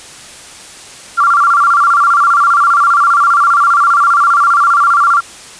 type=tone with vibrato; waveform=sine; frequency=1264 Hz; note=D#6; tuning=27 cents sharp; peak=-6 dBFS; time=1.17-5.21 s; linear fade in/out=20 ms; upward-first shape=square; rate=15 Hz; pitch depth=150 cents each way; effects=white hiss -33 dBFS RMS until 5.59 s + resampled to 22050 Hz